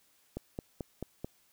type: click train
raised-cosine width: 2 ms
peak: -23 dBFS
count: 5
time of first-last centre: 0.37-1.245 s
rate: 4.57 Hz
effects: white hiss -68 dBFS RMS until 1.52 s